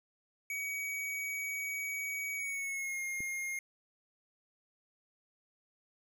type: tone with pitch glide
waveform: square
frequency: 2261 to 2134 Hz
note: C#7 to C7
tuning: +34 to +34 cents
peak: -36 dBFS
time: 0.5-3.59 s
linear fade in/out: 2 ms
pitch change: -100 cents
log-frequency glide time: 2.36-3.01 s
type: click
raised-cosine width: 3 ms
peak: -34 dBFS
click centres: 3.205 s
effects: none